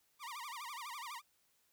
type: tone with vibrato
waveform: sawtooth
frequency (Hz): 1056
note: C6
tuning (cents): +16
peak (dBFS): -40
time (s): 0.19-1.22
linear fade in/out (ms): 50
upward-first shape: sine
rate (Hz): 12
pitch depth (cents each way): 240
effects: white hiss -75 dBFS RMS until 1.72 s